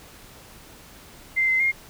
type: tone with pitch steps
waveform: sine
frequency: 2084 / 2063 / 2129 Hz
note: C7 / C7 / C7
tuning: -7 / -25 / +30 cents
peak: -18 dBFS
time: 1.36-1.72 s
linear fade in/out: 20 ms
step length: 120 ms
effects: pink hiss -47 dBFS RMS until 1.89 s

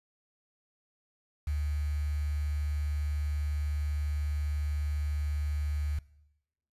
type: tone with quantisation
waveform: sine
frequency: 73.8 Hz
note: D2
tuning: 9 cents sharp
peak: -28 dBFS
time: 1.47-5.99 s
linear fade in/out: 5 ms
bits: 8
effects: noise-tail reverb RT60 0.9 s tail -21 dB re dry + resampled to 32000 Hz

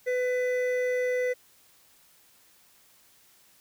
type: tone pair together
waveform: triangle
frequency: 500 / 1997 Hz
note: B4 / B6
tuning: +21 / +19 cents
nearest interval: 2 octaves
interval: 2398 cents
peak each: -23 / -32 dBFS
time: 0.06-1.34 s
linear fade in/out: 20 ms
effects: white hiss -60 dBFS RMS until 3.6 s

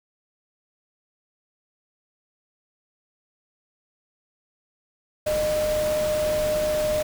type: tone in noise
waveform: sine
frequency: 610 Hz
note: D#5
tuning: 34 cents flat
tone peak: -21 dBFS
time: 5.26-7.03 s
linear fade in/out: 10 ms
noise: pink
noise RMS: -32 dBFS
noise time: 5.26-7.03 s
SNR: +8 dB
effects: none

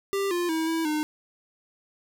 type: tone with pitch steps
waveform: square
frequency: 395 / 350.2 / 321.7 / 326.3 / 304.6 Hz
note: G4 / F4 / E4 / E4 / D#4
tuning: +13 / +5 / -42 / -18 / -37 cents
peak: -25 dBFS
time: 0.13-1.03 s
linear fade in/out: 0 ms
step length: 180 ms
effects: none

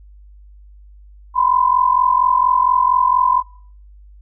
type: tone pair together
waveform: sine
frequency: 987.8 / 1032.1 Hz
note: B5 / C6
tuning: 0 / -24 cents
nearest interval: minor second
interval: 76 cents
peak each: -15 dBFS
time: 1.34-3.43 s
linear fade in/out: 50 ms
effects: noise-tail reverb RT60 0.5 s tail -18 dB re dry + added 50 Hz sine -40 dBFS peak until 4.21 s

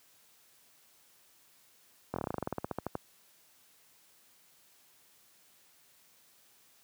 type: slowing click train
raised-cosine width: 1 ms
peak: -19 dBFS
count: 18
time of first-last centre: 2.14-2.953 s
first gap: 22 ms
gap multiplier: 1.09
effects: white hiss -64 dBFS RMS until 6.83 s + high-pass 80 Hz 12 dB/octave

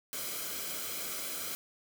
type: noise with comb filter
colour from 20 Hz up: white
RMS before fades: -38 dBFS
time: 0.13-1.55 s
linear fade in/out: 0 ms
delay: 1.1 ms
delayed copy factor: -0.6
effects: none

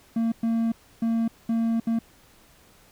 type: tone bursts at uneven times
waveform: triangle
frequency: 228.2 Hz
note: A#3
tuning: 37 cents flat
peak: -19 dBFS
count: 5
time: 0.16-0.32 / 0.43-0.72 / 1.02-1.28 / 1.49-1.8 / 1.87-1.99 s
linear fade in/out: 5 ms
effects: pink hiss -56 dBFS RMS until 2.91 s

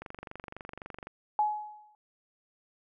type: click train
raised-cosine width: 0.5 ms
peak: -26 dBFS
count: 26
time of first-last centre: 0.02-1.07 s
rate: 23.8 Hz
type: tone with exponential decay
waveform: sine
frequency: 845 Hz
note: G#5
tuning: 30 cents sharp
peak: -21 dBFS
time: 1.39-1.95 s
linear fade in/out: 1 ms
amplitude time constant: 120 ms
effects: none

